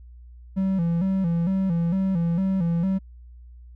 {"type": "tone with vibrato", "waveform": "triangle", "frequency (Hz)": 179.7, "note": "F3", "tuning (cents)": 50, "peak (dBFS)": -18, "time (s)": [0.56, 2.99], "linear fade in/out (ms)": 20, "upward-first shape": "square", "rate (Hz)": 2.2, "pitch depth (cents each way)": 110, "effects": ["added 60 Hz sine -42 dBFS peak until 3.75 s"]}